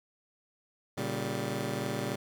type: chord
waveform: 15% pulse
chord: G diminished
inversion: first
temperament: just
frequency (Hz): 117.6 / 141.12 / 196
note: Bb2 / Db3 / G3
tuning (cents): +16 / +31 / 0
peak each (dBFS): -30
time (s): 0.97-2.16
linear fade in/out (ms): 10
effects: none